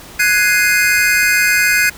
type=chord; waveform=square; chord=Ab dominant seventh; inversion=third; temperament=equal; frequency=1480 / 1661.2 / 2093 / 2489 Hz; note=Gb6 / Ab6 / C7 / Eb7; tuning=0 / 0 / 0 / 0 cents; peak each=-17 dBFS; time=0.19-1.9 s; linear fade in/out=10 ms; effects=pink hiss -36 dBFS RMS until 1.97 s